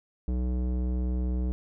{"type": "tone with low-pass filter", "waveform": "square", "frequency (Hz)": 62.1, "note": "B1", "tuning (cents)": 10, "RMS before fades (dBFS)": -28, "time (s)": [0.28, 1.52], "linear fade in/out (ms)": 0, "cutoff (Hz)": 370, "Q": 0.94, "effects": []}